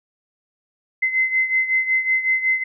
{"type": "beating tone pair", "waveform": "sine", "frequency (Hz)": [2055, 2060.4], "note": ["C7", "C7"], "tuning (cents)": [-32, -27], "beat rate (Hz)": 5.4, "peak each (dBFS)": [-18, -23], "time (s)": [1.02, 2.64], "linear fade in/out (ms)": 10, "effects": []}